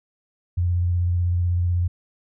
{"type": "tone with vibrato", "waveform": "sine", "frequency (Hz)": 88, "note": "F2", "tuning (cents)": 14, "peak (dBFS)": -18, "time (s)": [0.57, 1.88], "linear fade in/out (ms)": 10, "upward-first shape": "square", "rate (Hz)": 16, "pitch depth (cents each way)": 19, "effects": []}